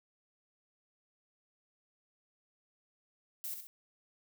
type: noise with echo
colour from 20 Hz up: violet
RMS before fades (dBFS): -40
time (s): 3.44-3.54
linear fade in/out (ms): 0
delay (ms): 65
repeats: 2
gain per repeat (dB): -6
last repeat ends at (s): 3.67
effects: none